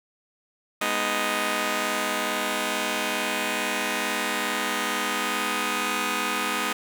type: chord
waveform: 5% pulse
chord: G# minor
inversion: none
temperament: just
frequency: 207.7 / 249.2 / 311.5 Hz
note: G#3 / B3 / D#4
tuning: 0 / +16 / +2 cents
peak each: -18 dBFS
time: 0.81-6.73 s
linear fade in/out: 5 ms
effects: none